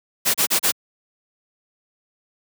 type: noise bursts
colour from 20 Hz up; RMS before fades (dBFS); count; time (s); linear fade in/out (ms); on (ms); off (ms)
white; -18; 4; 0.25-0.721; 20; 93; 33
effects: high-pass 150 Hz 12 dB/octave